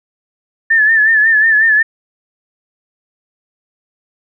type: tone with vibrato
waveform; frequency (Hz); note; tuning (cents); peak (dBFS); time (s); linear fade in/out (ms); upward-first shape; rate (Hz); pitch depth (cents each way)
sine; 1760; A6; 0; -7; 0.7-1.83; 10; sine; 5.5; 63
effects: none